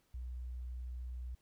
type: tone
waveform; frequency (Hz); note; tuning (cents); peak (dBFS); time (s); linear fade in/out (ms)
sine; 61.74; B1; 0; -40; 0.14-1.35; 5
effects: pink hiss -75 dBFS RMS until 1.41 s